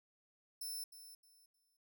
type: tone with echo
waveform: 10% pulse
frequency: 5300 Hz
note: E8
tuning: 9 cents sharp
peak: -36 dBFS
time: 0.61-0.84 s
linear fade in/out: 5 ms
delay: 310 ms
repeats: 3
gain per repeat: -12 dB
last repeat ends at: 1.77 s
effects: none